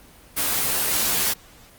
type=noise with comb filter; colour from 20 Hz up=white; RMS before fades=-22 dBFS; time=0.36-1.34 s; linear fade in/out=20 ms; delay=12 ms; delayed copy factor=-0.9; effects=pink hiss -49 dBFS RMS until 1.78 s + Opus 24 kbps